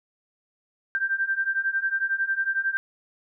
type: beating tone pair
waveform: sine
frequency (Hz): 1568 / 1579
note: G6 / G6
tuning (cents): 0 / +12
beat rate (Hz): 11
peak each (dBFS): -27 / -25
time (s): 0.95-2.77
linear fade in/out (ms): 0
effects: none